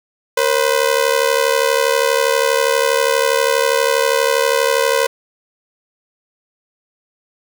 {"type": "ring-modulated tone", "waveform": "sawtooth", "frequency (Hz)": 504, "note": "B4", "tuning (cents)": 35, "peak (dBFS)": -6, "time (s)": [0.37, 5.07], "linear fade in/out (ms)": 5, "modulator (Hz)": 36.2, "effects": []}